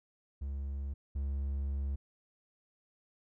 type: tone pair in turn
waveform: triangle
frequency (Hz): 69.3 / 69.3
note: C#2 / C#2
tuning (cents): 0 / 0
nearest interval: unison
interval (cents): 0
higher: neither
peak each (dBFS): -33 / -30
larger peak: second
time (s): 0.41-0.94 / 1.15-1.96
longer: second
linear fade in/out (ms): 10
effects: none